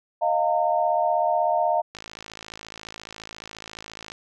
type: chord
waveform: sine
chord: Eb suspended second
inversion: none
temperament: equal with one note detuned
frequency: 622.3 / 698.5 / 912.6 Hz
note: Eb5 / F5 / Bb5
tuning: 0 / 0 / -37 cents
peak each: -24 / -22 / -25 dBFS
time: 0.21-1.82 s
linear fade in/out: 20 ms
type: click train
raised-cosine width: 0.2 ms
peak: -20 dBFS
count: 119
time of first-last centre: 1.95-4.119 s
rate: 54.4 Hz
effects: none